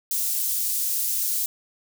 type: high-pass noise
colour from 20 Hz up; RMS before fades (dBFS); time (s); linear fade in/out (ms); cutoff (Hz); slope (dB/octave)
white; -25; 0.11-1.46; 2; 6900; 12
effects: none